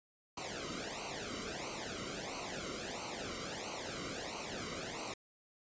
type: noise with flanger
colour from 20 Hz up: pink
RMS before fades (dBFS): -42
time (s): 0.37-5.14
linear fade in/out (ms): 5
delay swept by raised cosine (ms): 0.57 to 1.19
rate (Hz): 1.5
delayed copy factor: -0.9
effects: resampled to 16000 Hz